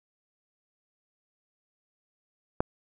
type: click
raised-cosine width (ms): 1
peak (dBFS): -10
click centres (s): 2.605
effects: none